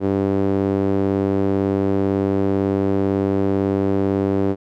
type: tone with band-pass filter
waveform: sawtooth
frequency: 98 Hz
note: G2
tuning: in tune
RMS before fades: -19 dBFS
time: 0-4.56 s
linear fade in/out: 50 ms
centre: 360 Hz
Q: 1.8
effects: none